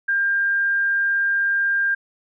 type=tone; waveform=sine; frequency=1599 Hz; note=G6; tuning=34 cents sharp; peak=-17 dBFS; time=0.08-1.95 s; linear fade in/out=10 ms; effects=none